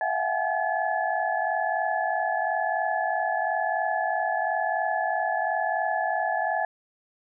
sine tone cluster, 659 / 722 / 763 / 846 / 1714 Hz, E5 / F#5 / G5 / G#5 / A6, -1 / -43 / -47 / +32 / -46 cents, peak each -30 dBFS, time 0.01-6.65 s, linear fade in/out 2 ms, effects none

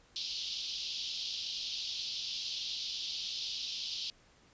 white band-pass noise, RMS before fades -39 dBFS, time 0.16-4.1 s, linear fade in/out 0 ms, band 3000 to 5200 Hz, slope 48 dB/octave, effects pink hiss -64 dBFS RMS until 4.53 s + resampled to 16000 Hz

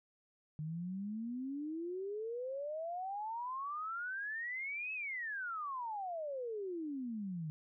sine exponential two-way sweep, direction up then down, 150 to 2608 to 150 Hz, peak -38 dBFS, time 0.59-7.5 s, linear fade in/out 0 ms, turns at 4.93 s, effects none

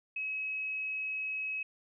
sine tone, 2560 Hz, D#7, 49 cents sharp, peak -33 dBFS, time 0.16-1.63 s, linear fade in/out 5 ms, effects none

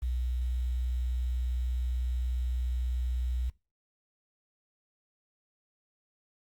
sine tone with quantisation, 61.74 Hz, B1, in tune, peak -28 dBFS, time 0.02-3.5 s, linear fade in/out 10 ms, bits 9, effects noise-tail reverb RT60 0.3 s tail -23 dB re dry + Opus 32 kbps

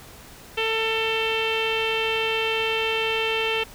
sawtooth tone with low-pass filter, 446 Hz, A4, 23 cents sharp, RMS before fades -24 dBFS, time 0.57-3.64 s, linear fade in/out 10 ms, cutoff 2900 Hz, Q 9.8, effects pink hiss -45 dBFS RMS until 3.74 s

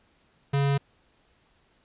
square tone, 140 Hz, C#3, 18 cents sharp, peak -22 dBFS, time 0.53-0.78 s, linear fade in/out 10 ms, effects pink hiss -65 dBFS RMS until 1.84 s + resampled to 8000 Hz

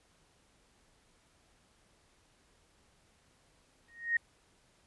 sine tone with exponential growth, 1864.7 Hz, A#6, in tune, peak -23 dBFS, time 3.88-4.17 s, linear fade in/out 5 ms, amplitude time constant 61 ms, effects pink hiss -68 dBFS RMS until 4.86 s + resampled to 24000 Hz

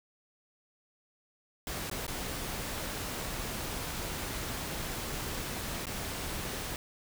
pink noise with dropouts, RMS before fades -37 dBFS, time 1.67-6.76 s, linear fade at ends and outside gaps 1 ms, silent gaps 1.899-1.913 / 2.066-2.079 / 5.856-5.868 s, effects none

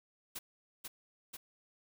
white noise with echo, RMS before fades -42 dBFS, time 0.35-0.39 s, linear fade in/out 10 ms, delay 490 ms, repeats 2, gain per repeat -2 dB, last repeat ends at 1.37 s, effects none

